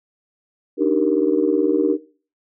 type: chord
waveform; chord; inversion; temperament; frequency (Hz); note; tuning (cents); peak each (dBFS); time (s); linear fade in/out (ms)
sine; Eb major seventh; third; just; 291.7 / 311.1 / 388.9 / 466.7; D4 / Eb4 / G4 / Bb4; -12 / 0 / -14 / +2; -20; 0.77-1.98; 50
effects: noise-tail reverb RT60 0.4 s tail -19 dB re dry + tanh soft clip ceiling -4 dBFS